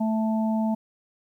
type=harmonic tone; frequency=220 Hz; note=A3; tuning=in tune; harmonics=1 / 3 / 4; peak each=-22 / -32 / -33 dBFS; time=0-0.75 s; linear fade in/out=10 ms; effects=10-bit